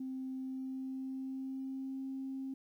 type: tone with pitch glide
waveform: sine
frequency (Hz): 261.6 to 266.9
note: C4 to C4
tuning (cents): 0 to +35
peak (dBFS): -37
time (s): 0-2.54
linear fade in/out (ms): 5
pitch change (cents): +35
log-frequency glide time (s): 0.33-2.01
effects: tanh soft clip ceiling -33 dBFS + 12-bit